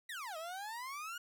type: exponential two-way sweep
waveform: 30% pulse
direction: down then up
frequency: 2000 to 622.3 to 1456 Hz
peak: -39 dBFS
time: 0.09-1.18 s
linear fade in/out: 5 ms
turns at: 0.37 s
effects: none